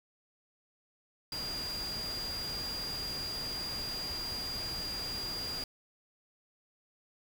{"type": "tone in noise", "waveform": "sine", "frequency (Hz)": 4810, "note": "D8", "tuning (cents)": 41, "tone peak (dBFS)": -36, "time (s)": [1.32, 5.64], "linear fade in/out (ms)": 2, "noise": "pink", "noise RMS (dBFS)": -43, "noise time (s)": [1.32, 5.64], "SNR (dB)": 4, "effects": []}